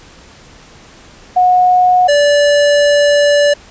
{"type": "tone pair in turn", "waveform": ["sine", "square"], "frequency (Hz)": [728, 580.5], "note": ["F#5", "D5"], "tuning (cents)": [-28, -20], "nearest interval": "major third", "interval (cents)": 392, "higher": "first", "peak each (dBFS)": [-6, -8], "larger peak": "first", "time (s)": [[1.36, 2.08], [2.08, 3.54]], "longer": "second", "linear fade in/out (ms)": 10, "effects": ["pink hiss -40 dBFS RMS until 3.7 s", "resampled to 16000 Hz"]}